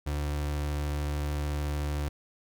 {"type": "tone", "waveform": "35% pulse", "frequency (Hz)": 73.42, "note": "D2", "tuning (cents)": 0, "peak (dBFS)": -27, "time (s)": [0.06, 2.09], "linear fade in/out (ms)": 10, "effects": []}